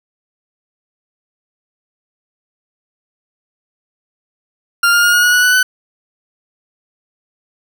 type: tone with pitch steps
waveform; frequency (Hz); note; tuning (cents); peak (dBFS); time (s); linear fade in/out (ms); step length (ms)
40% pulse; 1396.9 / 1411.5 / 1426.3 / 1441.2 / 1456.2 / 1471.4 / 1486.8 / 1502.4; F6 / F6 / F6 / F#6 / F#6 / F#6 / F#6 / F#6; 0 / +18 / +36 / -46 / -28 / -10 / +8 / +26; -8; 4.83-5.63; 5; 100
effects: none